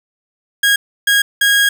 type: tone bursts at uneven times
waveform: 30% pulse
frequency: 1639 Hz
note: G#6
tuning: 23 cents flat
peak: -7 dBFS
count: 3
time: 0.63-0.76 / 1.07-1.22 / 1.41-1.69 s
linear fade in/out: 5 ms
effects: none